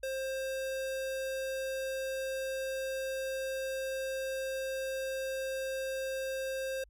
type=tone; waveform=square; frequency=530 Hz; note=C5; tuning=22 cents sharp; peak=-34 dBFS; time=0.03-6.84 s; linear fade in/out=5 ms; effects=added 50 Hz sine -58 dBFS peak until 6.89 s + MP3 64 kbps